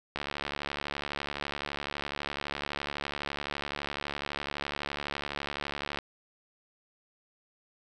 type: click train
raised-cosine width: 0.3 ms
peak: -17 dBFS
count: 420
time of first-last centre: 0.16-5.988 s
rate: 71.9 Hz
effects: none